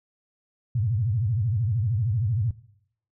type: tone with vibrato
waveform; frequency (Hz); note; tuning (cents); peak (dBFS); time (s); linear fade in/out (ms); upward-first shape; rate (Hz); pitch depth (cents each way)
sine; 110; A2; 0; -21; 0.75-2.51; 5; sine; 13; 250
effects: noise-tail reverb RT60 0.7 s tail -19 dB re dry